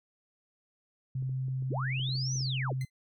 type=tone; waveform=sine; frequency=130.81 Hz; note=C3; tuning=in tune; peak=-30 dBFS; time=1.15-2.85 s; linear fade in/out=5 ms
type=clicks; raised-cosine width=3 ms; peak=-37 dBFS; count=9; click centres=1.225 / 1.294 / 1.483 / 1.624 / 1.997 / 2.09 / 2.154 / 2.358 / 2.407 s
type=linear two-way sweep; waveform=sine; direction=up then down; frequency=91.3 to 6170 to 91.3 Hz; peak=-34 dBFS; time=1.69-2.74 s; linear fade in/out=20 ms; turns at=2.35 s
type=tone with exponential decay; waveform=sawtooth; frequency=2057 Hz; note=C7; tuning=30 cents flat; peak=-36 dBFS; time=2.81-2.9 s; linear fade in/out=2 ms; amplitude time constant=19 ms
effects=none